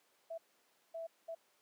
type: tone bursts at uneven times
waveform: sine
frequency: 659.3 Hz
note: E5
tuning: in tune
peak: -40 dBFS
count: 3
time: 0.3-0.38 / 0.94-1.07 / 1.28-1.35 s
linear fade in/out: 10 ms
effects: pink hiss -72 dBFS RMS until 1.61 s + high-pass 400 Hz 12 dB/octave